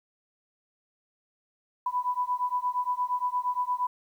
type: beating tone pair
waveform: sine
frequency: 987.8 / 996.4 Hz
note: B5 / B5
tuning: 0 / +15 cents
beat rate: 8.6 Hz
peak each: -29 / -29 dBFS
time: 1.86-3.87 s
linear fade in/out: 5 ms
effects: 10-bit